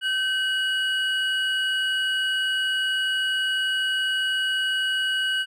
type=tone pair together; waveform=triangle; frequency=1541.3 / 2917 Hz; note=G6 / F#7; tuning=-30 / -25 cents; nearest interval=major seventh; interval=1105 cents; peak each=-23 dBFS; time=0.01-5.46 s; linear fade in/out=50 ms; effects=none